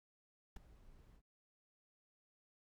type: noise with ADSR envelope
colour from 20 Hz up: brown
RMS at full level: -41 dBFS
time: 0.56-1.22 s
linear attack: 5 ms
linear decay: 9 ms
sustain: -21 dB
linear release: 65 ms
effects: none